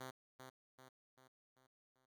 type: tone with echo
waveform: 5% pulse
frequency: 130 Hz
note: C3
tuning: 11 cents flat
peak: -36 dBFS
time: 0-0.11 s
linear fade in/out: 10 ms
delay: 390 ms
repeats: 5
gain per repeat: -6 dB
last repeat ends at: 2.06 s
effects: none